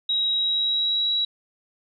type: tone with pitch glide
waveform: sine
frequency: 3832 to 3888 Hz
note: A#7 to B7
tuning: +47 to -28 cents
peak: -20 dBFS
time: 0.09-1.25 s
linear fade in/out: 5 ms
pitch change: +25 cents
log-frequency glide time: 0.32-1.14 s
effects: none